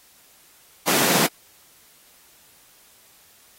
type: high-pass noise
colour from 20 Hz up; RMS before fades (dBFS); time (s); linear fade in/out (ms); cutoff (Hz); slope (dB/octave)
pink; -20; 0.87-1.27; 10; 160; 48
effects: white hiss -54 dBFS RMS until 3.58 s + AAC 48 kbps